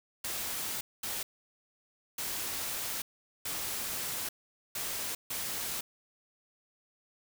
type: noise bursts at uneven times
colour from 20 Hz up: white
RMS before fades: -36 dBFS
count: 6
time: 0.24-0.81 / 1.03-1.23 / 2.18-3.02 / 3.45-4.29 / 4.75-5.15 / 5.3-5.81 s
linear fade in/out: 5 ms
effects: none